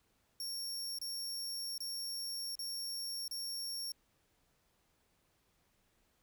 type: tone with dropouts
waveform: sawtooth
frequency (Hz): 5510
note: F8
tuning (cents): -24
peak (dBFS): -36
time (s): 0.4-3.92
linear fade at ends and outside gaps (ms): 2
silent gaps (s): 0.987-1.014 / 1.78-1.804 / 2.554-2.591 / 3.28-3.311
effects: pink hiss -75 dBFS RMS until 6.22 s